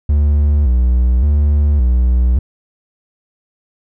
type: tone with vibrato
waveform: triangle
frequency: 67.1 Hz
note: C2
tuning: 44 cents sharp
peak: -7 dBFS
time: 0.09-2.39 s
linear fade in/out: 5 ms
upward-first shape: square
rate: 0.88 Hz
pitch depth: 150 cents each way
effects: none